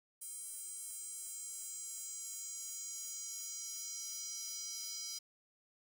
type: tone with high-pass filter sweep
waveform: square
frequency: 448.6 Hz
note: A4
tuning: 34 cents sharp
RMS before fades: -45 dBFS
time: 0.21-5.19 s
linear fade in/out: 10 ms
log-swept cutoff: 9100 to 5300 Hz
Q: 4.4
effects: none